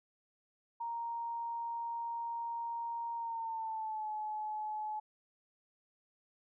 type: tone with pitch glide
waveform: sine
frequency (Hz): 932.3 to 854.9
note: A#5 to G#5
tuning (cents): 0 to +50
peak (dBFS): -36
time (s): 0.8-5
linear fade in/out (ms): 10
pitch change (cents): -150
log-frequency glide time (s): 3.16-4.09
effects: none